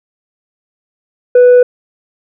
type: tone with tanh clipping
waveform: sine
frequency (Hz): 493.9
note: B4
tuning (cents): 0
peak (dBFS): -3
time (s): 1.35-1.63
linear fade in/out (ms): 5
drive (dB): 2
effects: none